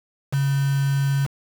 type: tone with quantisation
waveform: sine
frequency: 138.59 Hz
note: C#3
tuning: in tune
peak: -18 dBFS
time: 0.32-1.27 s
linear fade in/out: 20 ms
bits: 5
effects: none